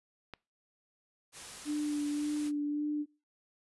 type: click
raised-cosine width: 0.3 ms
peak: -27 dBFS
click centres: 0.337 s
type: noise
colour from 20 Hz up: white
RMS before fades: -46 dBFS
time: 1.32-2.52 s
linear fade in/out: 50 ms
type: tone with vibrato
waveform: sine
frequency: 295.1 Hz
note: D4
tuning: 8 cents sharp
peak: -30 dBFS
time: 1.65-3.06 s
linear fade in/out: 50 ms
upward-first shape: sine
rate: 1.8 Hz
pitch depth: 18 cents each way
effects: noise-tail reverb RT60 0.3 s tail -24 dB re dry + resampled to 24000 Hz